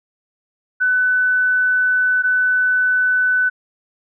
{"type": "tone pair in turn", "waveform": "sine", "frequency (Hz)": [1500, 1500], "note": ["F#6", "F#6"], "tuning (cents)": [23, 23], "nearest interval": "unison", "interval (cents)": 0, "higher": "neither", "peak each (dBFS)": -13, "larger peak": "neither", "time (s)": [[0.8, 2.23], [2.23, 3.5]], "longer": "first", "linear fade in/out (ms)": 20, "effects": []}